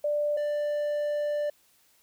sine / triangle tone pair in turn, 590 / 590 Hz, D5 / D5, +8 / +8 cents, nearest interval unison, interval 0 cents, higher neither, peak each -24 dBFS, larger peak neither, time 0.04-0.37 / 0.37-1.5 s, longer second, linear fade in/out 5 ms, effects white hiss -64 dBFS RMS until 2.02 s

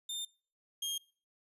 sawtooth tone pair in turn, 3612 / 3227 Hz, A7 / G7, +45 / +50 cents, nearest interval major second, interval 195 cents, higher first, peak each -34 / -31 dBFS, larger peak second, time 0.09-0.25 / 0.82-0.98 s, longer neither, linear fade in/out 5 ms, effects noise-tail reverb RT60 0.4 s tail -23 dB re dry + resampled to 32000 Hz

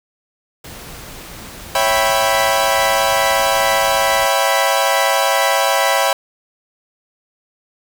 pink noise, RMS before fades -34 dBFS, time 0.64-4.27 s, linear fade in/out 5 ms
sawtooth chord, C# half-diminished seventh, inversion none, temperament equal with one note detuned, 551.2 / 659.3 / 784 / 987.8 Hz, C#5 / E5 / G5 / B5, -10 / 0 / 0 / 0 cents, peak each -15 dBFS, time 1.75-6.13 s, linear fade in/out 2 ms
effects none

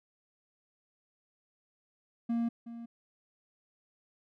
triangle tone with echo, 233.1 Hz, A#3, in tune, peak -26 dBFS, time 2.29-2.49 s, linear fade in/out 10 ms, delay 370 ms, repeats 1, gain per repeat -13 dB, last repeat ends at 2.86 s, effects none

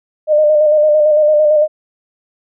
sine tone with vibrato, 606 Hz, D#5, 46 cents flat, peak -7 dBFS, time 0.27-1.68 s, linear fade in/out 50 ms, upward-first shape square, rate 8.9 Hz, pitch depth 29 cents each way, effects none

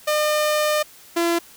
sawtooth tone pair in turn, 605 / 339.5 Hz, D#5 / F4, -49 / -49 cents, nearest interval minor seventh, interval 1000 cents, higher first, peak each -14 dBFS, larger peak neither, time 0.07-0.83 / 1.16-1.39 s, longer first, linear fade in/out 10 ms, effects white hiss -47 dBFS RMS until 1.56 s

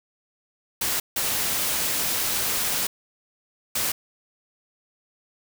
white noise bursts at uneven times, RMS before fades -25 dBFS, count 3, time 0.81-1 / 1.16-2.87 / 3.75-3.92 s, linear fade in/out 5 ms, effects none

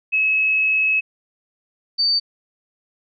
sine tone pair in turn, 2576 / 4590 Hz, E7 / D8, -41 / -40 cents, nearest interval minor seventh, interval 1001 cents, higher second, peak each -15 dBFS, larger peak neither, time 0.12-1.01 / 1.98-2.2 s, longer first, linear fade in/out 20 ms, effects none

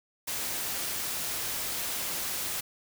white noise, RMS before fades -33 dBFS, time 0.27-2.61 s, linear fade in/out 10 ms, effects none

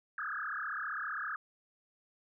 sine tone with frequency modulation, 1462 Hz, F#6, 21 cents flat, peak -35 dBFS, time 0.18-1.36 s, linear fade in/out 2 ms, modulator 35.3 Hz, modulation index 7, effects none

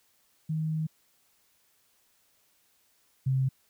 sine tone pair in turn, 157.4 / 132.28 Hz, D#3 / C3, +20 / +19 cents, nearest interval minor third, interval 301 cents, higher first, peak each -27 / -23 dBFS, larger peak second, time 0.49-0.87 / 3.26-3.49 s, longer first, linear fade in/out 10 ms, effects white hiss -68 dBFS RMS until 3.69 s

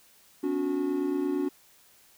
triangle tone cluster, 257.3 / 286.1 / 365.6 Hz, C4 / D4 / F#4, -29 / -45 / -21 cents, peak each -34 / -26 / -28 dBFS, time 0.43-1.49 s, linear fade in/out 10 ms, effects white hiss -59 dBFS RMS until 2.17 s

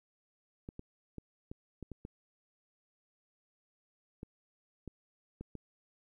clicks, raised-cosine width 3 ms, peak -30 dBFS, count 11, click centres 0.689 / 0.794 / 1.183 / 1.515 / 1.827 / 1.917 / 2.051 / 4.231 / 4.877 / 5.41 / 5.553 s, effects 12-bit

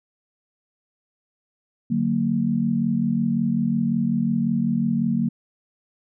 sine chord, D augmented, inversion none, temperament equal with one note detuned, 146.83 / 185 / 230.5 Hz, D3 / F#3 / A#3, 0 / 0 / -19 cents, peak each -27 / -24 / -21 dBFS, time 1.9-5.29 s, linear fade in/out 10 ms, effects none

